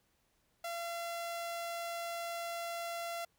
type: tone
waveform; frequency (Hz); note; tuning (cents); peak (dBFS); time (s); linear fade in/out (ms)
sawtooth; 682; F5; -41; -34; 0.64-3.25; 5
effects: pink hiss -75 dBFS RMS until 3.38 s